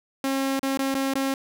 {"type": "tone with dropouts", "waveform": "sawtooth", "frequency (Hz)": 270, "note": "C#4", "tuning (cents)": -45, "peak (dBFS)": -19, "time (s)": [0.24, 1.34], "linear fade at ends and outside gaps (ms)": 2, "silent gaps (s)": [[0.594, 0.63], [0.774, 0.79], [0.943, 0.949], [1.138, 1.154]], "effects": []}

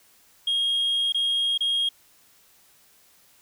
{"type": "tone with dropouts", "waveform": "sine", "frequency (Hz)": 3258, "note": "G#7", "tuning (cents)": -34, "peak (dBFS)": -19, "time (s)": [0.47, 1.89], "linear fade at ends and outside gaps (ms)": 5, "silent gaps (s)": [[1.123, 1.145], [1.577, 1.606]], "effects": ["tanh soft clip ceiling -19 dBFS", "white hiss -58 dBFS RMS until 3.41 s"]}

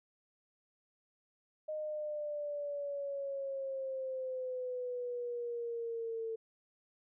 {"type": "exponential sweep", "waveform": "sine", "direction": "down", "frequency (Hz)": [618, 447.5], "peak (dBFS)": -36, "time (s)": [1.68, 6.36], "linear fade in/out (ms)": 10, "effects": []}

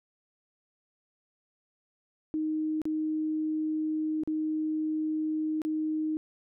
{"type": "tone with dropouts", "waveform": "sine", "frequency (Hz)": 311.1, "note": "D#4", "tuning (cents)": 0, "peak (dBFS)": -27, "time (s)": [2.34, 6.17], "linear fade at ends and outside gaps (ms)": 0, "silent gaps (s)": [[2.817, 2.854], [4.235, 4.275], [5.618, 5.65]], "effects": []}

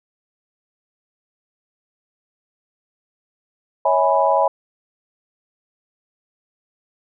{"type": "chord", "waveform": "sine", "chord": "C# minor seventh", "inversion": "none", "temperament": "equal with one note detuned", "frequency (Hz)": [554.4, 646.8, 830.6, 987.8], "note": ["C#5", "E5", "G#5", "B5"], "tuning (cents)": [0, -33, 0, 0], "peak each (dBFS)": -19, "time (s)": [3.85, 4.48], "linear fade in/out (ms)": 5, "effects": []}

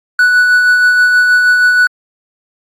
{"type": "tone with tremolo", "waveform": "triangle", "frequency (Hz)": 1480, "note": "F#6", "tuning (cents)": 0, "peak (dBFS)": -3, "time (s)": [0.19, 1.87], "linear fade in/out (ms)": 2, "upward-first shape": "sine", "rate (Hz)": 6.3, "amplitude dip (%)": 30, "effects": ["Opus 48 kbps"]}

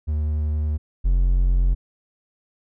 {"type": "tone pair in turn", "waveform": "triangle", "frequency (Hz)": [75.9, 44.57], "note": ["D#2", "F1"], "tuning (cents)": [-42, 36], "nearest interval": "major sixth", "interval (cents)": 922, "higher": "first", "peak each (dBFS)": [-18, -13], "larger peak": "second", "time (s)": [[0.07, 0.78], [1.04, 1.75]], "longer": "neither", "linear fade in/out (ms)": 20, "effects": []}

